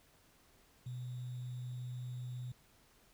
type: tone with sample-and-hold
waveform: sine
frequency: 124.5 Hz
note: B2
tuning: 14 cents sharp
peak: -40 dBFS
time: 0.86-2.52 s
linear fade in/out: 5 ms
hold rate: 3675 Hz
effects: pink hiss -67 dBFS RMS until 3.13 s